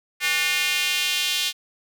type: tone with high-pass filter sweep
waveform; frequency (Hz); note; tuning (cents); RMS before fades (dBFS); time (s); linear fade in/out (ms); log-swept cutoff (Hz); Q
square; 163.4; E3; -15; -23; 0.2-1.53; 50; 2100 to 3300; 2.4
effects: none